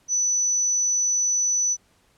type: tone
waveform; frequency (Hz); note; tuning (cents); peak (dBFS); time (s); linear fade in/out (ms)
sine; 5970; F#8; +15; -19; 0.08-1.77; 50
effects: pink hiss -62 dBFS RMS until 2.17 s + low-pass 11000 Hz 12 dB/octave